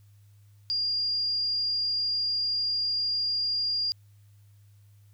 sine tone, 4811 Hz, D8, 41 cents sharp, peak -25 dBFS, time 0.7-3.92 s, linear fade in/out 0 ms, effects added 102 Hz sine -53 dBFS peak until 5.13 s + white hiss -70 dBFS RMS until 5.13 s

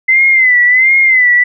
sine tone with vibrato, 2044 Hz, C7, 41 cents flat, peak -5 dBFS, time 0.08-1.44 s, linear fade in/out 10 ms, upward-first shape sine, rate 1.4 Hz, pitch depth 84 cents each way, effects none

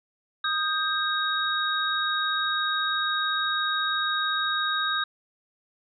sine tone cluster, 1244 / 1590 / 3773 Hz, D#6 / G6 / A#7, -1 / +24 / +20 cents, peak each -28 dBFS, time 0.44-5.04 s, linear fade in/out 5 ms, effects none

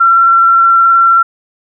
sine tone with vibrato, 1358 Hz, F6, 49 cents flat, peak -4 dBFS, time 0-1.23 s, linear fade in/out 10 ms, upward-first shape sine, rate 19 Hz, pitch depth 13 cents each way, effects none

